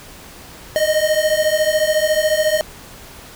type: beating tone pair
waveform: square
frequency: 611 / 625 Hz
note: D#5 / D#5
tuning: -32 / +8 cents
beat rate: 14 Hz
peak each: -18 dBFS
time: 0.76-2.61 s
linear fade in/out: 0 ms
effects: pink hiss -39 dBFS RMS until 3.35 s